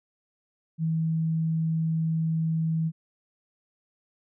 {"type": "tone", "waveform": "sine", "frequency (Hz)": 161.4, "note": "E3", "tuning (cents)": -36, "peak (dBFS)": -23, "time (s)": [0.78, 2.92], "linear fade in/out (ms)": 50, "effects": []}